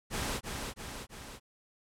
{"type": "noise with echo", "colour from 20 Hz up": "pink", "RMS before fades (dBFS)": -34, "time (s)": [0.1, 0.41], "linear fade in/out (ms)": 50, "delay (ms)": 330, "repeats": 3, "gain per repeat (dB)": -4, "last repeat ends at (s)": 1.4, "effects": ["low-pass 11000 Hz 12 dB/octave"]}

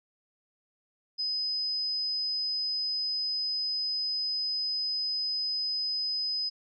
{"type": "tone", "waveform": "sine", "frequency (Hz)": 5030, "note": "D#8", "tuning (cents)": 18, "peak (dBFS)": -28, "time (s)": [1.18, 6.5], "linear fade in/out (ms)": 20, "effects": []}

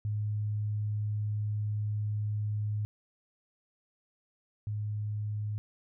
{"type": "tone pair in turn", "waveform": "sine", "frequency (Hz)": [105.3, 105.3], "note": ["G#2", "G#2"], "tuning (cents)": [24, 24], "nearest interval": "unison", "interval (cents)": 0, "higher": "neither", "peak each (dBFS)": [-29, -31], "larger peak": "first", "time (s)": [[0.05, 2.85], [4.67, 5.58]], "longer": "first", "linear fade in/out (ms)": 0, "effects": []}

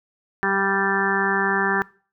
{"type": "harmonic tone with a mistuned harmonic", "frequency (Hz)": 196, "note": "G3", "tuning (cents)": 0, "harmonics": [1, 2, 4, 5, 6, 7, 8, 9], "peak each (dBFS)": [-29, -26, -28, -29, -29, -30, -26, -24], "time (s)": [0.43, 1.82], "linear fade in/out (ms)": 0, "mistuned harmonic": 1, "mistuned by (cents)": -16, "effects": ["noise-tail reverb RT60 0.4 s tail -21 dB re dry"]}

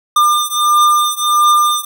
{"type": "beating tone pair", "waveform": "square", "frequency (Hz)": [1200, 1201.5], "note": ["D6", "D6"], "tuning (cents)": [37, 39], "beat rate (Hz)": 1.5, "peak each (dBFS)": [-13, -14], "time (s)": [0.16, 1.85], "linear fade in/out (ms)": 5, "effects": []}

